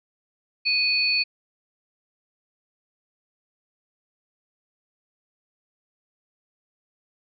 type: tone pair together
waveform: sine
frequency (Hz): 2489 / 4435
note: D#7 / C#8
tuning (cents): 0 / 0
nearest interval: minor seventh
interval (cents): 1000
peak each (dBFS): -22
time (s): 0.65-1.24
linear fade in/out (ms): 20
effects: none